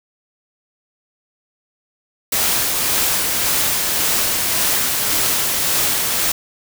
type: noise with tremolo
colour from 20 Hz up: white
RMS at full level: -17 dBFS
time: 2.32-6.32 s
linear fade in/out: 5 ms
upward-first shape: sine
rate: 1.8 Hz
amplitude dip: 25%
effects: none

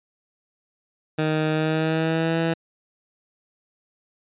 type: tone with pitch glide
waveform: 15% pulse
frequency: 155.56 to 164.71 Hz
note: D#3 to E3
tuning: 0 to -1 cents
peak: -14 dBFS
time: 1.18-2.54 s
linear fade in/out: 10 ms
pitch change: +99 cents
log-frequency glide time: 1.53-2.38 s
effects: resampled to 8000 Hz

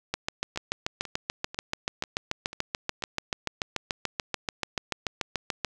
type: two click trains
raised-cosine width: 0.2 ms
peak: -22 / -10 dBFS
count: 6 / 39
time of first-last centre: 0.56-3.023 / 0.14-5.647 s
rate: 2.03 / 6.9 Hz
effects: none

